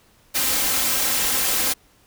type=noise with comb filter; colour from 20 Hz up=white; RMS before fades=-21 dBFS; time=0.34-1.74 s; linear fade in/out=20 ms; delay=3.8 ms; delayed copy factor=+0.55; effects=pink hiss -57 dBFS RMS until 2.06 s